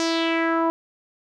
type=tone with low-pass filter sweep; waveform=sawtooth; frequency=329.6 Hz; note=E4; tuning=in tune; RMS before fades=-22 dBFS; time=0-0.7 s; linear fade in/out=0 ms; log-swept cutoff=6100 to 940 Hz; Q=3; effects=none